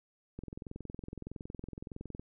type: click train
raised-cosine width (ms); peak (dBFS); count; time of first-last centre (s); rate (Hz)
3; -29; 40; 0.39-2.196; 21.6
effects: none